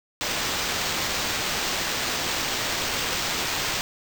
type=noise with sample-and-hold; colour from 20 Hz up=blue; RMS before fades=-27 dBFS; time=0.21-3.81 s; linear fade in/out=0 ms; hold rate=11025 Hz; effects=none